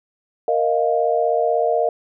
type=chord; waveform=sine; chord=Bb suspended fourth; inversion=none; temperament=equal; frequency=466.2 / 622.3 / 698.5 Hz; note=Bb4 / Eb5 / F5; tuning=0 / 0 / 0 cents; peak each=-20 dBFS; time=0.48-1.89 s; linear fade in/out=2 ms; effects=none